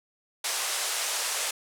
white band-pass noise, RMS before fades -30 dBFS, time 0.44-1.51 s, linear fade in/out 5 ms, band 480 to 10000 Hz, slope 24 dB/octave, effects none

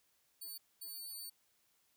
10% pulse tone bursts at uneven times, 4502 Hz, C#8, 26 cents sharp, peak -38 dBFS, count 2, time 0.41-0.58 / 0.81-1.3 s, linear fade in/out 10 ms, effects white hiss -75 dBFS RMS until 1.96 s

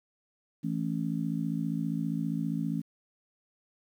harmonic tone, 55 Hz, A1, in tune, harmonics 3 / 4 / 5, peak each -32 / -33 / -34 dBFS, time 0.63-2.82 s, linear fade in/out 20 ms, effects 10-bit

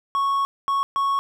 triangle tone bursts at uneven times, 1106 Hz, C#6, 4 cents flat, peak -17 dBFS, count 3, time 0.15-0.45 / 0.68-0.83 / 0.96-1.19 s, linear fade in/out 0 ms, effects none

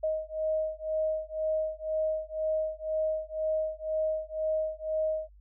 sine beating tone pair, 626 / 628 Hz, D#5 / D#5, +10 / +16 cents, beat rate 2 Hz, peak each -31 / -31 dBFS, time 0.03-5.29 s, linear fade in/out 10 ms, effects added 50 Hz sine -52 dBFS peak until 5.4 s

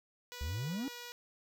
5% pulse tone with pitch glide, 489.4 to 483.2 Hz, B4 to B4, -16 to -38 cents, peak -33 dBFS, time 0.32-1.12 s, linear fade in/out 0 ms, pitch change -22 cents, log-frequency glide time 0.71-0.81 s
triangle exponential sweep, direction up, 66.5 to 290 Hz, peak -33 dBFS, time 0.41-0.88 s, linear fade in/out 0 ms
effects none

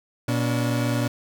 30% pulse tone pair together, 120.5 / 286.6 Hz, B2 / D4, -42 / -42 cents, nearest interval octave + minor third, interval 1500 cents, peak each -20 / -24 dBFS, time 0.28-1.08 s, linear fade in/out 5 ms, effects none

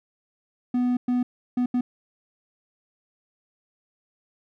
triangle tone bursts at uneven times, 247.3 Hz, B3, 3 cents sharp, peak -18 dBFS, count 4, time 0.74-0.97 / 1.08-1.23 / 1.57-1.66 / 1.74-1.81 s, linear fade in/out 5 ms, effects none

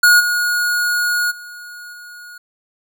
square tone with level steps, 1444 Hz, F#6, 43 cents flat, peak -8 / -16 / -33 / -35 dBFS, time 0.03-2.38 s, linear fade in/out 5 ms, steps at 0.19 / 1.3 / 1.92 s, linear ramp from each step 20 ms, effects none

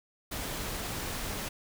pink noise, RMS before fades -36 dBFS, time 0.31-1.49 s, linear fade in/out 10 ms, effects none

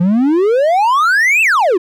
triangle exponential two-way sweep, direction up then down, 168.1 to 2724 to 328.9 Hz, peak -7 dBFS, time 0-1.78 s, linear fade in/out 10 ms, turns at 1.42 s, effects none

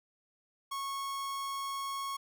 45% pulse tone, 1099 Hz, C#6, 15 cents flat, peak -35 dBFS, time 0.71-2.17 s, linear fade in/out 10 ms, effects none

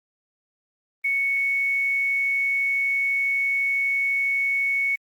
sine tone with quantisation, 2217 Hz, C#7, in tune, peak -20 dBFS, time 1.04-4.96 s, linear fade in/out 10 ms, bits 8, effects Opus 32 kbps

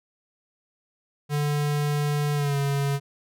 square tone with pitch glide, 146.83 to 140.28 Hz, D3 to C#3, 0 to +21 cents, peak -23 dBFS, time 1.29-3 s, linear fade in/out 50 ms, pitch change -79 cents, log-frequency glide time 2.34-2.57 s, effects none

